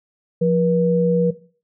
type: tone pair together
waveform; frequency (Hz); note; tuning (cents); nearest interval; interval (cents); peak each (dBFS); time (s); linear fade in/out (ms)
sine; 174.61 / 481.8; F3 / B4; 0 / -43; octave + tritone; 1757; -17; 0.41-1.31; 10
effects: noise-tail reverb RT60 0.4 s tail -17 dB re dry